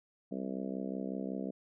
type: harmonic tone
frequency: 65.41 Hz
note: C2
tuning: in tune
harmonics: 3 / 4 / 5 / 6 / 7 / 8 / 9 / 10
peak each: -39 / -40 / -45 / -47 / -46 / -48 / -49 / -49 dBFS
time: 0.31-1.51 s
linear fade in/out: 10 ms
effects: none